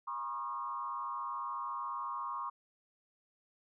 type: tone with frequency modulation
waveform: sine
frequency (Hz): 1083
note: C#6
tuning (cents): -41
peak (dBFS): -36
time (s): 0.07-2.5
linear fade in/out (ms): 10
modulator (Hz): 120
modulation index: 1.1
effects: none